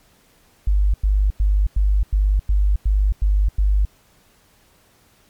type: tone bursts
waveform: sine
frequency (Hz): 50.1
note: G1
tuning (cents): +38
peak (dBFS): -13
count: 9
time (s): 0.67-3.852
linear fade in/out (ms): 5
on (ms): 270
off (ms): 94
effects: pink hiss -56 dBFS RMS until 5.29 s + MP3 96 kbps